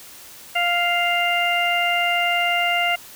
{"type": "harmonic tone", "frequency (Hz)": 698.5, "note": "F5", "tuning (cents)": 0, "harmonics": [1, 2, 3, 4], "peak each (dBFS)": [-22, -27, -22, -23], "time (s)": [0.55, 2.96], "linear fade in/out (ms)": 10, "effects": ["white hiss -42 dBFS RMS until 3.15 s"]}